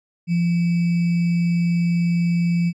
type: tone with sample-and-hold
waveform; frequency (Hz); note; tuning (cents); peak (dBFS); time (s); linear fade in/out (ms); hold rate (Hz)
sine; 172; F3; -26; -16; 0.27-2.73; 50; 2450
effects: low-pass 5000 Hz 12 dB/octave